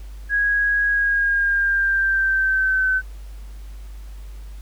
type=tone with pitch glide; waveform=sine; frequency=1653 to 1524.6 Hz; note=G#6 to G6; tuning=-9 to -49 cents; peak=-16 dBFS; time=0.29-3.02 s; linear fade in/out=50 ms; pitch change=-140 cents; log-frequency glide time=0.87-2.89 s; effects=added 50 Hz sine -33 dBFS peak until 4.61 s + pink hiss -52 dBFS RMS until 4.61 s